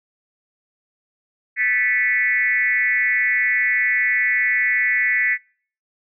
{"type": "tone with frequency modulation", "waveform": "sine", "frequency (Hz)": 1975.5, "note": "B6", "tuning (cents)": 0, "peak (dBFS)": -16, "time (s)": [1.56, 5.38], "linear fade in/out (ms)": 50, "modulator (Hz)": 223, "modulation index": 1.1, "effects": ["noise-tail reverb RT60 0.5 s tail -25 dB re dry"]}